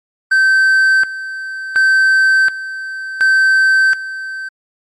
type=tone with tremolo; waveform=triangle; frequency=1549 Hz; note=G6; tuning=21 cents flat; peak=-6 dBFS; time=0.31-4.49 s; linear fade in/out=10 ms; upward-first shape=square; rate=0.69 Hz; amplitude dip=80%; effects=MP3 48 kbps